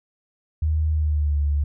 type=tone with pitch glide; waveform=sine; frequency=77.78 to 72.57 Hz; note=D#2 to D2; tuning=0 to -20 cents; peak=-18 dBFS; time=0.62-1.64 s; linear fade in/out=5 ms; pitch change=-120 cents; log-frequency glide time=0.92-1.38 s; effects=none